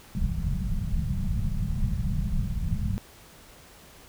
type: low-pass noise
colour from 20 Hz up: pink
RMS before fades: -27 dBFS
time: 0.15-2.98 s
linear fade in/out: 0 ms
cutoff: 210 Hz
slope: 96 dB/octave
effects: pink hiss -51 dBFS RMS until 4.08 s